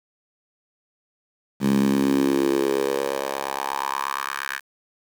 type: tone with high-pass filter sweep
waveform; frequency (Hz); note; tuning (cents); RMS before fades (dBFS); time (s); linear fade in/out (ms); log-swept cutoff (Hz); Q
10% pulse; 68.5; C#2; -20; -23; 1.6-4.61; 50; 180 to 1600; 3.9
effects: 7-bit